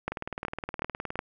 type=two click trains; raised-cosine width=0.5 ms; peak=-18 / -14 dBFS; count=21 / 4; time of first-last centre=0.12-1.156 / 0.08-1.191 s; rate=19.3 / 2.7 Hz; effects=none